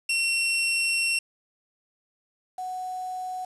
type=tone pair in turn; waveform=sawtooth / sine; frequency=2723 / 739.8 Hz; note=F7 / F#5; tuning=-44 / 0 cents; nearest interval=octave + major seventh; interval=2256 cents; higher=first; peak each=-19 / -30 dBFS; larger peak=first; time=0.09-1.19 / 2.58-3.45 s; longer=first; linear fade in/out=5 ms; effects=resampled to 24000 Hz + 8-bit